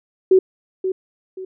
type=tone with echo; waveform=sine; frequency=376.1 Hz; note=F#4; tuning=28 cents sharp; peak=-8 dBFS; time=0.31-0.39 s; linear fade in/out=5 ms; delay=530 ms; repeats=2; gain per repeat=-10 dB; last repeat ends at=1.45 s; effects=none